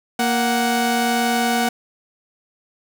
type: tone pair together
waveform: sawtooth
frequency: 233.9 / 742.6 Hz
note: A#3 / F#5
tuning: +6 / +6 cents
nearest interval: octave + minor sixth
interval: 2000 cents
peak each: -16 dBFS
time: 0.19-1.69 s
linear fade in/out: 5 ms
effects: none